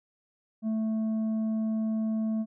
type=tone with tanh clipping; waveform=sine; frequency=220 Hz; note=A3; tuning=in tune; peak=-27 dBFS; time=0.62-2.46 s; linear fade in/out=50 ms; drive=5 dB; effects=none